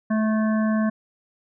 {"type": "harmonic tone with a mistuned harmonic", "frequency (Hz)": 217.4, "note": "A3", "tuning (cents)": -21, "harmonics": [1, 3, 5, 7, 8], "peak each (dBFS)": [-19, -29, -33, -36, -37], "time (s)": [0.1, 0.9], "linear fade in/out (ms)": 10, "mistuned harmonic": 7, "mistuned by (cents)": 19, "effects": []}